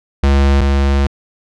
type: tone pair in turn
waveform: square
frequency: 69.3 / 69.3 Hz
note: C#2 / C#2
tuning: 0 / 0 cents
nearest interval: unison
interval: 0 cents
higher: neither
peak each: -9 / -11 dBFS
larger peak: first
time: 0.23-0.61 / 0.61-1.07 s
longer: second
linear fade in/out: 5 ms
effects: low-pass 5000 Hz 12 dB/octave